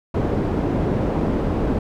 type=low-pass noise; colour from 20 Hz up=white; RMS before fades=-21 dBFS; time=0.14-1.79 s; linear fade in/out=5 ms; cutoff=370 Hz; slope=12 dB/octave; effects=none